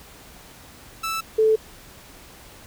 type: tone pair in turn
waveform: sawtooth / sine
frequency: 1318.5 / 438.1 Hz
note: E6 / A4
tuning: 0 / -7 cents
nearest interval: octave + perfect fifth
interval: 1907 cents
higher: first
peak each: -21 / -14 dBFS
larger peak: second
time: 1.03-1.21 / 1.38-1.56 s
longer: neither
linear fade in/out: 10 ms
effects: pink hiss -46 dBFS RMS until 2.66 s